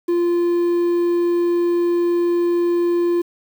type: tone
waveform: triangle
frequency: 346.6 Hz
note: F4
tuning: 13 cents flat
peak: -13 dBFS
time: 0.08-3.22 s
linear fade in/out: 10 ms
effects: 7-bit